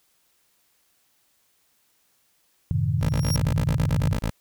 sine chord, F# diminished seventh, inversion none, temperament equal with one note detuned, 92.5 / 108.93 / 130.81 / 155.56 Hz, F#2 / A2 / C3 / Eb3, 0 / -17 / 0 / 0 cents, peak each -26 dBFS, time 2.71-4.16 s, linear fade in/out 0 ms
sawtooth tone with exponential growth, 5588 Hz, F8, in tune, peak -21 dBFS, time 2.99-3.36 s, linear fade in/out 2 ms, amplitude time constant 79 ms
15% pulse tone bursts, 55 Hz, A1, in tune, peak -17 dBFS, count 12, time 3.01-4.303 s, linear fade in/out 10 ms, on 83 ms, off 27 ms
effects white hiss -66 dBFS RMS until 4.4 s

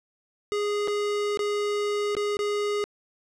square tone with dropouts, 413.2 Hz, G#4, 9 cents flat, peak -25 dBFS, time 0.52-2.84 s, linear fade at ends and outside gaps 0 ms, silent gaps 0.875-0.881 / 1.373-1.392 / 2.151-2.167 / 2.369-2.391 s, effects low-pass 7000 Hz 12 dB/octave

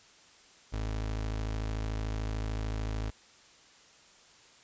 30% pulse tone, 53.5 Hz, A1, 48 cents flat, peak -29 dBFS, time 0.72-3.11 s, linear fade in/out 20 ms, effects white hiss -58 dBFS RMS until 4.63 s + resampled to 16000 Hz

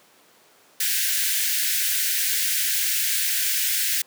white high-pass noise, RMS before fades -23 dBFS, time 0.8-4.02 s, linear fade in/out 5 ms, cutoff 1500 Hz, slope 96 dB/octave, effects pink hiss -55 dBFS RMS until 4.06 s + high-pass 300 Hz 12 dB/octave

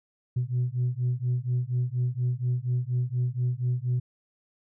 sine beating tone pair, 122.1 / 126.3 Hz, B2 / B2, -19 / +39 cents, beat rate 4.2 Hz, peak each -26 dBFS, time 0.36-4 s, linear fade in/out 10 ms, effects tanh soft clip ceiling -20 dBFS

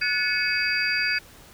sine tone cluster, 1465 / 1720 / 2224 / 2549 / 4747 Hz, F#6 / A6 / C#7 / D#7 / D8, -18 / -40 / +5 / +41 / +18 cents, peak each -28 dBFS, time 0.01-1.19 s, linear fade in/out 10 ms, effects pink hiss -49 dBFS RMS until 1.53 s

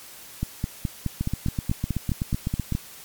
two click trains, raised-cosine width 5 ms, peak -12 / -12 dBFS, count 13 / 12, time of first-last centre 1.21-2.723 / 0.43-2.751 s, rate 7.93 / 4.74 Hz, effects white hiss -44 dBFS RMS until 3.04 s + MP3 96 kbps

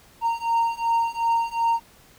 triangle beating tone pair, 922 / 924.7 Hz, A#5 / A#5, -19 / -14 cents, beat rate 2.7 Hz, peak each -22 / -21 dBFS, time 0.21-1.8 s, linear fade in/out 50 ms, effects pink hiss -53 dBFS RMS until 2.18 s

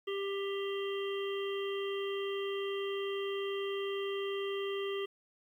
harmonic tone, 395.7 Hz, G4, 16 cents sharp, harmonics 1 / 3 / 5 / 7 / 8, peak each -34 / -45 / -47 / -47 / -45 dBFS, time 0.07-5.06 s, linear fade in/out 10 ms, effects 11-bit

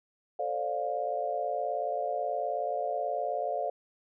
sine chord, D minor seventh, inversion second, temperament just, 440.5 / 528.6 / 587.3 / 704.8 Hz, A4 / C5 / D5 / F5, +2 / +18 / 0 / +16 cents, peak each -38 / -36 / -34 / -32 dBFS, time 0.39-3.7 s, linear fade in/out 5 ms, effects none

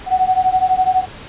sine beating tone pair, 740 / 752 Hz, F#5 / F#5, 0 / +28 cents, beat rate 12 Hz, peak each -15 dBFS, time 0.06-1.06 s, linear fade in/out 50 ms, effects pink hiss -35 dBFS RMS until 1.28 s + resampled to 8000 Hz

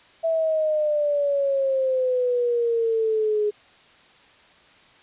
sine exponential sweep, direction down, 659.3 to 415.7 Hz, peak -19 dBFS, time 0.23-3.51 s, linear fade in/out 20 ms, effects white hiss -53 dBFS RMS until 5.02 s + resampled to 8000 Hz

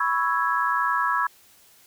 sine chord, C# minor seventh, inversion third, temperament equal, 987.8 / 1108.7 / 1318.5 / 1661.2 Hz, B5 / C#6 / E6 / G#6, 0 / 0 / 0 / 0 cents, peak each -26 dBFS, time 0-1.27 s, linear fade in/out 5 ms, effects white hiss -55 dBFS RMS until 1.86 s

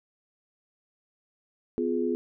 sine chord, F diminished, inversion second, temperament just, 251.4 / 349.2 / 419.1 Hz, Cb4 / F4 / Ab4, +31 / 0 / +16 cents, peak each -29 dBFS, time 1.78-2.15 s, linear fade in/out 0 ms, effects none

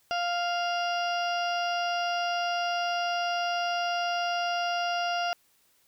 harmonic tone with a mistuned harmonic, 698.5 Hz, F5, in tune, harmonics 1 / 2 / 3 / 4 / 5 / 6 / 7 / 8, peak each -28 / -33 / -45 / -35 / -48 / -51 / -40 / -44 dBFS, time 0.11-5.33 s, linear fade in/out 0 ms, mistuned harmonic 5, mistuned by -63 cents, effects white hiss -66 dBFS RMS until 5.87 s

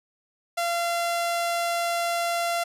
sawtooth tone, 686 Hz, F5, 31 cents flat, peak -20 dBFS, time 0.57-2.64 s, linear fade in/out 10 ms, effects resampled to 32000 Hz

